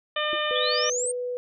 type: harmonic tone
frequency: 603 Hz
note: D5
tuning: 46 cents sharp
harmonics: 1 / 2 / 3 / 4 / 5 / 6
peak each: -29 / -30 / -31 / -35 / -31 / -33 dBFS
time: 0.16-0.9 s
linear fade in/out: 5 ms
type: tone with exponential decay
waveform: sine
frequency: 340.2 Hz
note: F4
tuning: 45 cents flat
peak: -29 dBFS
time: 0.33-0.4 s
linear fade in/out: 0 ms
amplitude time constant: 15 ms
type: tone with pitch glide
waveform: sine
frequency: 500 to 493.7 Hz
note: B4 to B4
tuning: +21 to -1 cents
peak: -27 dBFS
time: 0.51-1.37 s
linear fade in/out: 0 ms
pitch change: -22 cents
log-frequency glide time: 0.62-0.77 s
type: exponential sweep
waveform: sine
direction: up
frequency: 3322 to 8870 Hz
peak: -26 dBFS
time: 0.55-1.12 s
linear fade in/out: 10 ms
effects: none